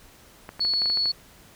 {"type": "clicks", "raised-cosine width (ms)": 0.5, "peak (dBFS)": -22, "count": 9, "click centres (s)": [0.491, 0.595, 0.65, 0.737, 0.819, 0.858, 0.9, 0.973, 1.057]}
{"type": "tone", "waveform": "sine", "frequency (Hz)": 4400, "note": "C#8", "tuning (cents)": -14, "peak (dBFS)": -21, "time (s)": [0.6, 1.12], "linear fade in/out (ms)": 10}
{"effects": ["pink hiss -52 dBFS RMS until 1.55 s"]}